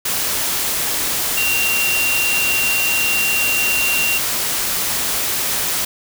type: tone in noise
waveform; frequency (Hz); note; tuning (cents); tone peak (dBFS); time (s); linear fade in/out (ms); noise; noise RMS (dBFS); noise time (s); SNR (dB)
sine; 2759; F7; -22; -17; 1.37-4.18; 5; white; -20; 0.05-5.85; 0
effects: none